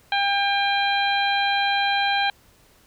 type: harmonic tone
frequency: 800 Hz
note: G5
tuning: 35 cents sharp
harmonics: 1 / 2 / 3 / 4 / 5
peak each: -22 / -25 / -27 / -28 / -29 dBFS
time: 0.12-2.3 s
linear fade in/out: 2 ms
effects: pink hiss -56 dBFS RMS until 2.86 s